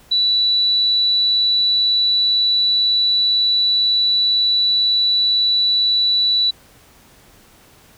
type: tone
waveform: sine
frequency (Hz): 3951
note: B7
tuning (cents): 0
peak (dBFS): -13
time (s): 0.11-6.51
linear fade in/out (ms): 10
effects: pink hiss -49 dBFS RMS until 7.97 s